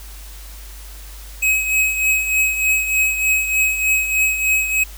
square tone with tremolo, 2549 Hz, D#7, 41 cents sharp, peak -13 dBFS, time 1.42-4.84 s, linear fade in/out 10 ms, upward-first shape triangle, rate 3.3 Hz, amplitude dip 65%, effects added 50 Hz sine -34 dBFS peak until 4.97 s + white hiss -41 dBFS RMS until 4.97 s

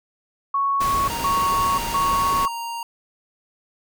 sine tone bursts, 1108.7 Hz, C#6, in tune, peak -18 dBFS, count 3, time 0.54-2.48 s, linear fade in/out 5 ms, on 540 ms, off 160 ms
pink noise, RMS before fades -29 dBFS, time 0.8-2.46 s, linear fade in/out 10 ms
square tone, 932 Hz, A#5, 1 cent flat, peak -28 dBFS, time 1.1-2.83 s, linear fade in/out 2 ms
effects none

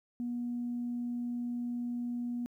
sine tone, 241.3 Hz, B3, 40 cents flat, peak -32 dBFS, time 0.2-2.46 s, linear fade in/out 0 ms, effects tanh soft clip ceiling -28 dBFS + 12-bit

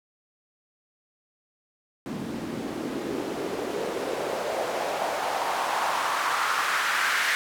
white noise with band-pass filter sweep, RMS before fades -28 dBFS, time 2.06-7.35 s, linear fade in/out 0 ms, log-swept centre 210 to 1700 Hz, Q 2.5, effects none

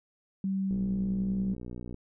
sine tone, 192.8 Hz, G3, 28 cents flat, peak -27 dBFS, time 0.44-1.54 s, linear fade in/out 2 ms
click train, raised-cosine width 3 ms, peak -28 dBFS, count 76, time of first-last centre 0.71-1.944 s, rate 60.8 Hz
effects none

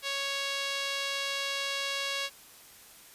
sawtooth tone with band-pass filter, 554.4 Hz, C#5, in tune, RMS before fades -33 dBFS, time 0.02-2.3 s, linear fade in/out 50 ms, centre 3600 Hz, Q 1.3, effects white hiss -53 dBFS RMS until 3.14 s + resampled to 32000 Hz

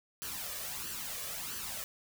white noise with flanger, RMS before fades -40 dBFS, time 0.22-1.84 s, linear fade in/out 0 ms, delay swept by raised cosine 0.66 to 1.76 ms, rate 1.5 Hz, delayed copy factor +0.6, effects none

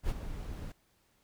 brown noise with ADSR envelope, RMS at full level -29 dBFS, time 0.03-0.72 s, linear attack 64 ms, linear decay 36 ms, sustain -11 dB, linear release 3 ms, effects pink hiss -71 dBFS RMS until 1.23 s

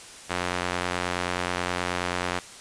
sawtooth tone with band-pass filter, 89.4 Hz, F2, 41 cents sharp, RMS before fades -29 dBFS, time 0.29-2.4 s, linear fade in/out 20 ms, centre 1800 Hz, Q 0.57, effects white hiss -44 dBFS RMS until 2.6 s + resampled to 22050 Hz

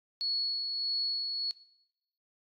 sine tone with tremolo, 4375 Hz, C#8, 24 cents flat, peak -29 dBFS, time 0.21-1.51 s, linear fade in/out 0 ms, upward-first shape sine, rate 1.6 Hz, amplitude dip 35%, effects noise-tail reverb RT60 0.8 s tail -19 dB re dry + AAC 64 kbps

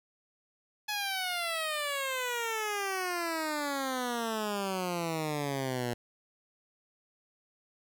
10% pulse exponential sweep, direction down, 849 to 118.3 Hz, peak -23 dBFS, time 0.88-5.94 s, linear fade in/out 10 ms, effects none

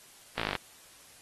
slowing click train, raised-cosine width 0.3 ms, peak -14 dBFS, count 10, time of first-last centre 0.38-0.553 s, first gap 17 ms, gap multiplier 1.03, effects white hiss -55 dBFS RMS until 1.21 s + AAC 32 kbps

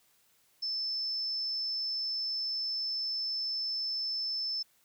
sine tone, 5274 Hz, E8, in tune, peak -31 dBFS, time 0.62-4.63 s, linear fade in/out 10 ms, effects white hiss -68 dBFS RMS until 4.84 s

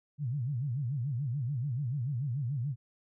sine tone with vibrato, 131.2 Hz, C3, 5 cents sharp, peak -30 dBFS, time 0.18-2.76 s, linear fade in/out 50 ms, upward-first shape sine, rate 6.9 Hz, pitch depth 230 cents each way, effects none

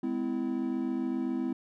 triangle chord, Ab augmented, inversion none, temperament equal with one note detuned, 207.7 / 255.2 / 329.6 Hz, Ab3 / C4 / E4, 0 / -43 / 0 cents, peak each -35 / -29 / -32 dBFS, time 0.03-1.53 s, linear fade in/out 5 ms, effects none

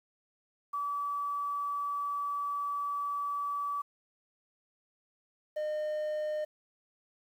sine / triangle tone pair in turn, 1149 / 609.4 Hz, D6 / D#5, -38 / -36 cents, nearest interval major seventh, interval 1098 cents, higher first, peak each -31 / -29 dBFS, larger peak second, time 0.73-3.82 / 5.56-6.45 s, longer first, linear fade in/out 10 ms, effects 10-bit

